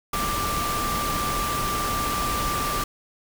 sine tone in noise, 1179 Hz, D6, 6 cents sharp, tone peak -26 dBFS, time 0.13-2.84 s, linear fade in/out 5 ms, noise pink, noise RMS -28 dBFS, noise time 0.13-2.84 s, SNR -1 dB, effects none

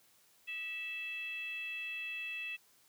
sine tone with frequency modulation, 2637 Hz, E7, in tune, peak -38 dBFS, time 0.47-2.57 s, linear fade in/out 20 ms, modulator 686 Hz, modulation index 0.57, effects white hiss -67 dBFS RMS until 2.88 s + high-pass 60 Hz 12 dB/octave

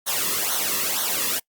white noise with flanger, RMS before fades -24 dBFS, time 0.06-1.4 s, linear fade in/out 20 ms, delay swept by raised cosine 0.4 to 1.35 ms, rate 2.1 Hz, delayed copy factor -0.8, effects noise-tail reverb RT60 0.1 s tail -24 dB re dry + Opus 48 kbps

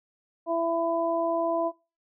harmonic tone, 333.8 Hz, E4, 22 cents sharp, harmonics 1 / 2 / 3, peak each -30 / -25 / -32 dBFS, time 0.46-1.72 s, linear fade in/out 50 ms, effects noise-tail reverb RT60 0.3 s tail -24 dB re dry

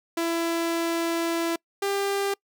sawtooth tone pair in turn, 334.4 / 397.7 Hz, E4 / G4, +25 / +25 cents, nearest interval minor third, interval 300 cents, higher second, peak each -20 dBFS, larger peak neither, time 0.17-1.56 / 1.82-2.34 s, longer first, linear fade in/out 5 ms, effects noise-tail reverb RT60 0.1 s tail -26 dB re dry

